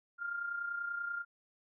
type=tone with amplitude modulation; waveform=sine; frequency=1400 Hz; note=F6; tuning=4 cents sharp; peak=-33 dBFS; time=0.18-1.25 s; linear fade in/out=50 ms; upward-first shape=sine; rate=30.3 Hz; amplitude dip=55%; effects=none